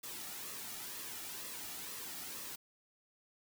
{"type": "noise with flanger", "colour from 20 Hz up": "white", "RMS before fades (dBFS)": -45, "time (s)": [0.03, 2.56], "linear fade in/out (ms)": 10, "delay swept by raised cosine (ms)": [1.3, 1.95], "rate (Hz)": 2.1, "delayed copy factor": -0.5, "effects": []}